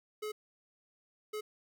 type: tone bursts at uneven times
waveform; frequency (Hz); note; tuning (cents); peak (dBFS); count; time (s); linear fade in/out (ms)
square; 425.9; G#4; +44; -37; 2; 0.22-0.32 / 1.33-1.41; 10
effects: 12-bit